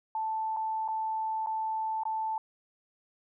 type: tone with dropouts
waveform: sine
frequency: 880 Hz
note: A5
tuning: in tune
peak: -29 dBFS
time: 0.15-2.38 s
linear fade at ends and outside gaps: 2 ms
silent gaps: 0.565-0.569 / 0.879-0.885 / 1.462-1.47 / 2.035-2.053 s
effects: none